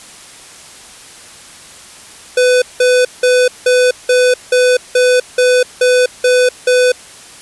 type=tone bursts; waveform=square; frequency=500 Hz; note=B4; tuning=21 cents sharp; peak=-8 dBFS; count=11; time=2.37-6.92 s; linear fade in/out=5 ms; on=250 ms; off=180 ms; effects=white hiss -36 dBFS RMS until 7.41 s + resampled to 24000 Hz